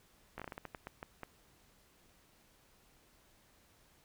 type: slowing click train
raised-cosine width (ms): 0.5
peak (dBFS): -28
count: 12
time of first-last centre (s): 0.38-1.233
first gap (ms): 16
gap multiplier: 1.29
effects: pink hiss -67 dBFS RMS until 4.04 s